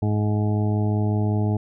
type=harmonic tone; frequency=105.4 Hz; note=G#2; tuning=26 cents sharp; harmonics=1 / 2 / 3 / 4 / 6 / 7 / 8; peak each=-20 / -26 / -30 / -32 / -36 / -37 / -38 dBFS; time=0.02-1.57 s; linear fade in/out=5 ms; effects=none